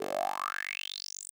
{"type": "tone with high-pass filter sweep", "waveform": "10% pulse", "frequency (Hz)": 48.03, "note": "G1", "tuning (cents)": -35, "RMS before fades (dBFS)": -36, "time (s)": [0, 1.31], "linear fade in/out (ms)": 10, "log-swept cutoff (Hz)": [410, 9200], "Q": 8.9, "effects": []}